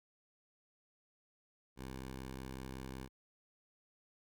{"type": "tone", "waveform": "10% pulse", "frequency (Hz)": 65.41, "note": "C2", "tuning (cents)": 0, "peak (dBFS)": -36, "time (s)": [1.76, 3.09], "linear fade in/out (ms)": 50, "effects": []}